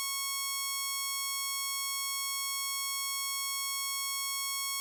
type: tone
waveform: 5% pulse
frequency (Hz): 1100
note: C#6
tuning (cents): -14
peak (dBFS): -20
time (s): 0-4.8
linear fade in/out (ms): 0
effects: none